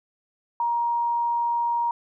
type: tone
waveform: sine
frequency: 943 Hz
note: A#5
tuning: 20 cents sharp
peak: -21 dBFS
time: 0.6-1.91 s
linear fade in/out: 2 ms
effects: none